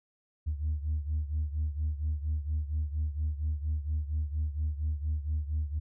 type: beating tone pair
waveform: sine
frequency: 75 / 79.3 Hz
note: D2 / D#2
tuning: +37 / +33 cents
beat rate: 4.3 Hz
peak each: -29 / -33 dBFS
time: 0.46-5.8 s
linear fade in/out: 20 ms
effects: tanh soft clip ceiling -24 dBFS